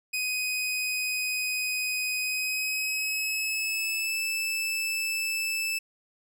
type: tone with pitch glide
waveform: sawtooth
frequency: 2504 to 2632 Hz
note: D#7 to E7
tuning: +10 to -3 cents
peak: -24 dBFS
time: 0.13-5.79 s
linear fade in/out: 10 ms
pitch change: +87 cents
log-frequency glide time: 2.19-4.2 s
effects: none